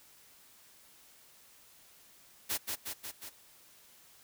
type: noise with echo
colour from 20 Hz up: white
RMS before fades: -33 dBFS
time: 2.49-2.58 s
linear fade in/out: 20 ms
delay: 180 ms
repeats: 4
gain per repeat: -3 dB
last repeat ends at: 3.3 s
effects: white hiss -60 dBFS RMS until 4.23 s